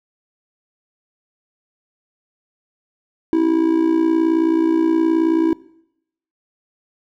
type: tone with amplitude modulation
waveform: triangle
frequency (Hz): 325.9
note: E4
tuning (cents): -20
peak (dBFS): -8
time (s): 3.33-5.53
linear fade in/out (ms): 0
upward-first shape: sine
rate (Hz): 58.9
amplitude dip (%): 70
effects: noise-tail reverb RT60 0.8 s tail -21 dB re dry